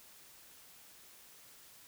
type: silence
effects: white hiss -58 dBFS RMS until 1.87 s